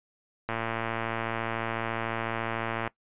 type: click train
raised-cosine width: 0.5 ms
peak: -15 dBFS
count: 273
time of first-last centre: 0.49-2.876 s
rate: 114 Hz
effects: noise-tail reverb RT60 0.1 s tail -20 dB re dry + resampled to 8000 Hz